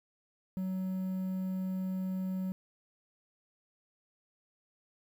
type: tone with quantisation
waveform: triangle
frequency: 187.2 Hz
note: F#3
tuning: 20 cents sharp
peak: -30 dBFS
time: 0.57-2.52 s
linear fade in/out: 0 ms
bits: 10
effects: none